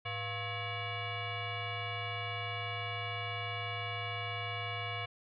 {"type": "tone with frequency modulation", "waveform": "sine", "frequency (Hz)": 1083, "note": "C#6", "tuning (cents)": -41, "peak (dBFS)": -35, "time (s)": [0.05, 5.06], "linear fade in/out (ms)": 10, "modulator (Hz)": 595, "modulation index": 3.3, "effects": []}